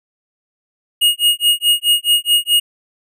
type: tone with tremolo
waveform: square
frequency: 2869 Hz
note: F7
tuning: 46 cents sharp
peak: -9 dBFS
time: 1.01-2.6 s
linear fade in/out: 10 ms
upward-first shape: sine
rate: 4.7 Hz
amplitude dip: 100%
effects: none